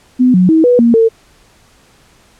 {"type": "tone with pitch steps", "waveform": "sine", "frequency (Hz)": [252, 182.6, 320.3, 490.2, 234.1, 451.6], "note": ["B3", "F#3", "E4", "B4", "A#3", "A4"], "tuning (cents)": [35, -23, -50, -13, 8, 45], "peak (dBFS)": -5, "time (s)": [0.19, 1.09], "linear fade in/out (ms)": 20, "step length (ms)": 150, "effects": ["pink hiss -48 dBFS RMS until 2.39 s", "low-pass 10000 Hz 12 dB/octave"]}